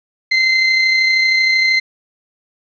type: tone with amplitude modulation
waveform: 35% pulse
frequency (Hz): 2071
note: C7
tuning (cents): -18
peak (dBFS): -8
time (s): 0.31-1.8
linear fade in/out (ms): 10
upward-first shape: sine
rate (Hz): 32.9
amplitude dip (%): 30
effects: resampled to 16000 Hz + 8-bit